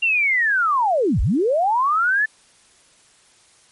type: linear two-way sweep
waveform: sine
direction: down then up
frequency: 2794 to 36.69 to 1771 Hz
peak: -15 dBFS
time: 0.02-2.26 s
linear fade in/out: 10 ms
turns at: 1.21 s
effects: white hiss -54 dBFS RMS until 3.71 s + MP3 48 kbps